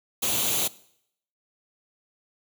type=noise with comb filter; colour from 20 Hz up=white; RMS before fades=-25 dBFS; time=0.22-0.68 s; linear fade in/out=10 ms; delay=0.29 ms; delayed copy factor=+0.6; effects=noise-tail reverb RT60 0.7 s tail -20 dB re dry + high-pass 80 Hz 12 dB/octave